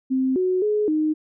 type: tone with pitch steps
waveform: sine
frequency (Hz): 261.6 / 368.8 / 421.5 / 308.9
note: C4 / F#4 / G#4 / D#4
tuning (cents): 0 / -6 / +26 / -12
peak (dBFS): -18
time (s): 0.1-1.14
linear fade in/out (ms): 20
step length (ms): 260
effects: none